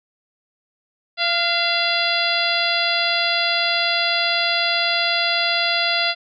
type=harmonic tone with a mistuned harmonic; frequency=684 Hz; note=F5; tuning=36 cents flat; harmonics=1 / 2 / 3 / 4 / 5 / 6 / 7; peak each=-25 / -25 / -25 / -25 / -25 / -25 / -25 dBFS; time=1.17-6.15 s; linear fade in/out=50 ms; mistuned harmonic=2; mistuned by=+47 cents; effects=none